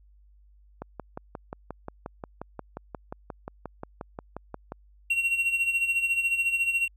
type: click train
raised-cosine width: 1 ms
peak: -21 dBFS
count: 23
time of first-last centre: 0.82-4.721 s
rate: 5.64 Hz
type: tone with tremolo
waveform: triangle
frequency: 2740 Hz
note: F7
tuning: 34 cents flat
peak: -19 dBFS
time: 5.1-6.88 s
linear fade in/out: 5 ms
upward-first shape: sine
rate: 14 Hz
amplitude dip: 65%
effects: added 50 Hz sine -54 dBFS peak until 6.96 s